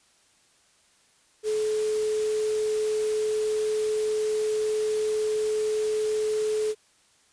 sine tone in noise, 429.3 Hz, A4, 43 cents flat, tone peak -23 dBFS, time 1.43-6.75 s, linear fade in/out 50 ms, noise white, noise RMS -39 dBFS, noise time 1.43-6.75 s, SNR +13 dB, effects white hiss -62 dBFS RMS until 7.32 s + resampled to 22050 Hz

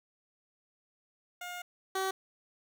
15% pulse tone pair in turn, 712 / 381.8 Hz, F5 / G4, +33 / -46 cents, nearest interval major seventh, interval 1079 cents, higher first, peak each -33 / -24 dBFS, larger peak second, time 1.41-1.62 / 1.95-2.11 s, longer first, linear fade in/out 5 ms, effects none

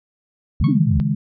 sine exponential two-way sweep, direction up then down, 49 to 310 to 65.1 Hz, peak -16 dBFS, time 0.6-1 s, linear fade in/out 0 ms, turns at 0.69 s
sine chord, C# suspended second, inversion none, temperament equal with one note detuned, 138.59 / 158.37 / 207.7 Hz, C#3 / D#3 / G#3, 0 / +31 / 0 cents, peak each -21 dBFS, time 0.61-1.15 s, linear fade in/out 5 ms
sawtooth tone with exponential decay, 1100 Hz, C#6, 14 cents flat, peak -24 dBFS, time 0.64-0.79 s, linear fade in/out 2 ms, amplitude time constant 31 ms
effects resampled to 11025 Hz

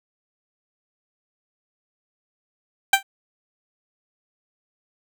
15% pulse tone with exponential decay, 783 Hz, G5, 2 cents flat, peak -3 dBFS, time 2.93-3.03 s, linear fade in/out 5 ms, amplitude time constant 20 ms, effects none

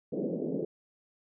white band-pass noise, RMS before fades -33 dBFS, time 0.12-0.65 s, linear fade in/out 5 ms, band 160 to 520 Hz, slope 48 dB/octave, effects none

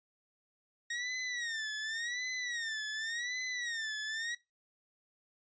sawtooth tone with vibrato, 1864.7 Hz, A#6, in tune, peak -32 dBFS, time 0.9-4.35 s, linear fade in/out 5 ms, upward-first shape sine, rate 0.89 Hz, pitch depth 140 cents each way, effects noise-tail reverb RT60 0.2 s tail -19 dB re dry + resampled to 16000 Hz

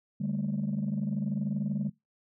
sine chord, D suspended fourth, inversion none, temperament equal with one note detuned, 146.83 / 199.54 / 220 Hz, D3 / G3 / A3, 0 / +31 / 0 cents, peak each -32 / -30 / -33 dBFS, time 0.2-1.9 s, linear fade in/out 10 ms, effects noise-tail reverb RT60 0.2 s tail -24 dB re dry + tanh soft clip ceiling -23 dBFS

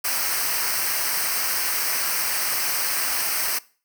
white noise with comb filter, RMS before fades -24 dBFS, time 0.04-3.59 s, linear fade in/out 10 ms, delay 0.28 ms, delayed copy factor -0.75, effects noise-tail reverb RT60 0.4 s tail -21 dB re dry

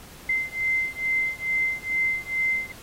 sine beating tone pair, 2075 / 2077.3 Hz, C7 / C7, -15 / -13 cents, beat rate 2.3 Hz, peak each -26 dBFS, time 0.29-2.72 s, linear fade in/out 5 ms, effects pink hiss -46 dBFS RMS until 2.82 s + AAC 48 kbps

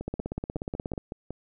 two click trains, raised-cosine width 2 ms, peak -21 / -18 dBFS, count 8 / 16, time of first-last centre 0.01-1.306 / 0.08-0.978 s, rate 5.4 / 16.7 Hz, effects none

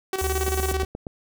sawtooth tone with tremolo, 380.4 Hz, F#4, 48 cents sharp, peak -19 dBFS, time 0.13-0.85 s, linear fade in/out 2 ms, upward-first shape square, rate 18 Hz, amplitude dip 65%
pink high-pass noise, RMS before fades -34 dBFS, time 0.18-0.73 s, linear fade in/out 5 ms, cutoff 5700 Hz, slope 96 dB/octave
sine tone with vibrato, 72.6 Hz, D2, 19 cents flat, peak -25 dBFS, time 0.21-0.85 s, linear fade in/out 10 ms, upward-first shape square, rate 17 Hz, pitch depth 21 cents each way
click train, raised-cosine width 2 ms, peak -19 dBFS, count 6, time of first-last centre 0.48-1.068 s, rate 8.5 Hz
effects none

